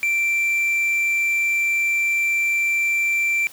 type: tone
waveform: triangle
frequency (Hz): 2349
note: D7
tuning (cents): 0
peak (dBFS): -16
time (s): 0.03-3.47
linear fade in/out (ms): 0
effects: white hiss -44 dBFS RMS until 3.52 s